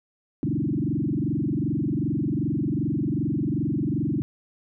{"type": "tone with frequency modulation", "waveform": "sine", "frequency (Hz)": 220, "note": "A3", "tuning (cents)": 0, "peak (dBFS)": -22, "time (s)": [0.43, 4.22], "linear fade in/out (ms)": 0, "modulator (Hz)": 22.6, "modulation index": 4.6, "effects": []}